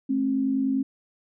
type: tone pair together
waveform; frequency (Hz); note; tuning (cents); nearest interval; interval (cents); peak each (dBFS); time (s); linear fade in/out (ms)
sine; 218.4 / 268.5; A3 / C4; -13 / +45; major third; 358; -29 / -22; 0.09-0.83; 10
effects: none